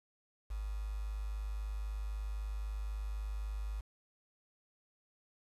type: tone with quantisation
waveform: sine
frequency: 51.91 Hz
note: G#1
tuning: in tune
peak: -36 dBFS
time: 0.5-3.81 s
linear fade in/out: 10 ms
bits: 9
effects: resampled to 32000 Hz